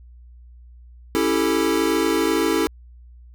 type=chord; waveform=square; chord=A dominant seventh; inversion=first; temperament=equal; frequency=277.2 / 329.6 / 392 / 440 Hz; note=C#4 / E4 / G4 / A4; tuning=0 / 0 / 0 / 0 cents; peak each=-26 / -22 / -26 / -24 dBFS; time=1.15-2.67 s; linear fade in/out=0 ms; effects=added 60 Hz sine -42 dBFS peak until 3.34 s